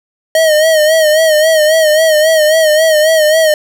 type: tone with vibrato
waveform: square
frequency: 626 Hz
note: D#5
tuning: 10 cents sharp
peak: -7 dBFS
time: 0.35-3.54 s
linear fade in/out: 2 ms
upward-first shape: sine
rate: 3.7 Hz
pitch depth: 63 cents each way
effects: none